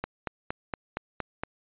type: click train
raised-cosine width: 0.5 ms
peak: -15 dBFS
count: 7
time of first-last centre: 0.04-1.435 s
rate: 4.3 Hz
effects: resampled to 8000 Hz